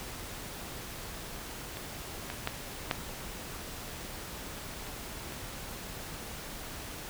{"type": "clicks", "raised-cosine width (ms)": 0.3, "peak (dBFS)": [-23, -21, -14, -11, -27, -26], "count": 6, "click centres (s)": [1.771, 2.301, 2.474, 2.912, 4.868, 5.323], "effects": ["pink hiss -42 dBFS RMS until 7.09 s"]}